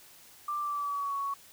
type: tone with pitch glide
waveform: sine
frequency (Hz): 1181 to 1115.4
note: D6 to C#6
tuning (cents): +9 to +10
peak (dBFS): -30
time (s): 0.48-1.34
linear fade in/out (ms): 5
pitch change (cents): -99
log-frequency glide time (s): 0.59-1.16
effects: white hiss -55 dBFS RMS until 1.52 s